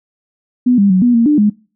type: tone with pitch steps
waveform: sine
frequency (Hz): 248 / 200.1 / 185.7 / 243 / 231.6 / 297.6 / 208.7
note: B3 / G3 / F#3 / B3 / A#3 / D4 / G#3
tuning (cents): +7 / +36 / +7 / -28 / -11 / +23 / +9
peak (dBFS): -7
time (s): 0.66-1.5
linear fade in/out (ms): 10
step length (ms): 120
effects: noise-tail reverb RT60 0.4 s tail -25 dB re dry